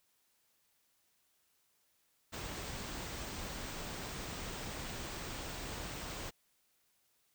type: band-stop noise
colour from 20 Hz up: pink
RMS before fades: -43 dBFS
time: 2.32-6.31 s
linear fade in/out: 20 ms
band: 9100 to 14000 Hz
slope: 96 dB/octave
effects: white hiss -75 dBFS RMS until 7.34 s